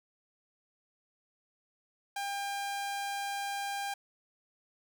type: tone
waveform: sawtooth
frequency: 800 Hz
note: G5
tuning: 35 cents sharp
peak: -30 dBFS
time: 2.16-3.94 s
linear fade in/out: 5 ms
effects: none